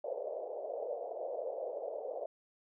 pink band-pass noise, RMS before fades -40 dBFS, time 0.04-2.26 s, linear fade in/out 5 ms, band 470 to 660 Hz, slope 48 dB/octave, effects none

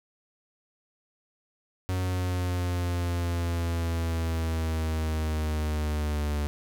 45% pulse exponential sweep, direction down, 92.5 to 73.42 Hz, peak -26 dBFS, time 1.89-6.47 s, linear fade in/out 0 ms, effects none

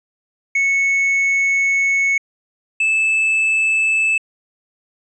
triangle tone pair in turn, 2206 / 2623 Hz, C#7 / E7, -9 / -9 cents, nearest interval minor third, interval 300 cents, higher second, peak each -12 dBFS, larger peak neither, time 0.55-2.18 / 2.8-4.18 s, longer first, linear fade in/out 5 ms, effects resampled to 22050 Hz

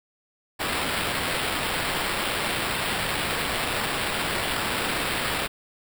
white noise with sample-and-hold, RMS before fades -27 dBFS, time 0.59-5.48 s, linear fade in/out 20 ms, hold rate 6300 Hz, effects none

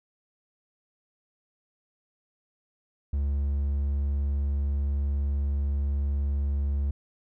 triangle tone, 70.5 Hz, C#2, 30 cents sharp, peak -22 dBFS, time 3.13-6.91 s, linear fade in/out 5 ms, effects none

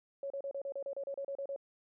sine tone bursts, 554.4 Hz, C#5, in tune, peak -36 dBFS, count 13, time 0.23-1.562 s, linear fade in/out 2 ms, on 72 ms, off 33 ms, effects none

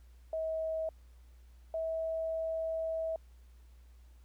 sine tone pair in turn, 641 / 648.1 Hz, E5 / E5, -49 / -30 cents, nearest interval unison, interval 19 cents, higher second, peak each -32 / -32 dBFS, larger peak neither, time 0.33-0.89 / 1.74-3.16 s, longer second, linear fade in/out 2 ms, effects added 60 Hz sine -54 dBFS peak until 4.24 s + pink hiss -71 dBFS RMS until 4.24 s

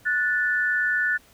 sine tone pair together, 1470 / 1758.3 Hz, F#6 / A6, -12 / -2 cents, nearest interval minor third, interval 310 cents, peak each -23 dBFS, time 0.05-1.18 s, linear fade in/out 20 ms, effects pink hiss -55 dBFS RMS until 1.33 s

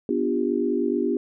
sine chord, G dominant seventh, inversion first, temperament equal with one note detuned, 246.9 / 293.7 / 349.2 / 398.4 Hz, B3 / D4 / F4 / G4, 0 / 0 / 0 / +28 cents, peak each -26 / -27 / -26 / -26 dBFS, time 0.09-1.17 s, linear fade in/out 2 ms, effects none

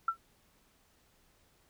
sine tone with exponential decay, 1343 Hz, E6, 32 cents sharp, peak -23 dBFS, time 0.08-0.17 s, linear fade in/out 5 ms, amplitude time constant 19 ms, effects pink hiss -68 dBFS RMS until 1.69 s

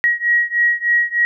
sine beating tone pair, 1900 / 1903.3 Hz, A#6 / A#6, +33 / +36 cents, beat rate 3.3 Hz, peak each -16 / -17 dBFS, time 0.04-1.25 s, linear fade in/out 0 ms, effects none

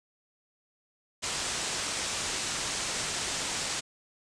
white low-pass noise, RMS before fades -33 dBFS, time 1.22-3.81 s, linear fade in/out 20 ms, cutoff 8600 Hz, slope 48 dB/octave, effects none

